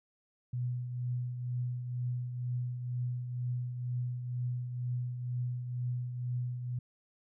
sine tone with tremolo, 123.47 Hz, B2, in tune, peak -30 dBFS, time 0.53-6.79 s, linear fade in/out 5 ms, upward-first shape triangle, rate 2.1 Hz, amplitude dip 55%, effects none

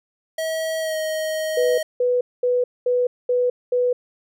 square tone with pitch glide, 642 to 628.4 Hz, E5 to D#5, -46 to +17 cents, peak -23 dBFS, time 0.38-1.83 s, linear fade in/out 5 ms, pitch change -37 cents, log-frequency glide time 0.8-0.96 s
sine tone bursts, 493.9 Hz, B4, in tune, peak -16 dBFS, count 6, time 1.57-3.93 s, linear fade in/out 5 ms, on 210 ms, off 220 ms
effects none

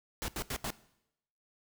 pink noise bursts, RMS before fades -36 dBFS, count 4, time 0.22-0.704 s, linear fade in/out 0 ms, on 61 ms, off 80 ms, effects noise-tail reverb RT60 0.8 s tail -19 dB re dry

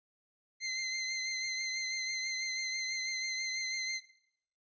20% pulse tone with vibrato, 2071 Hz, C7, 18 cents flat, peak -29 dBFS, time 0.6-4.01 s, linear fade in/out 50 ms, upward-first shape triangle, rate 6.1 Hz, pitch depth 27 cents each way, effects noise-tail reverb RT60 0.7 s tail -18 dB re dry + resampled to 16000 Hz

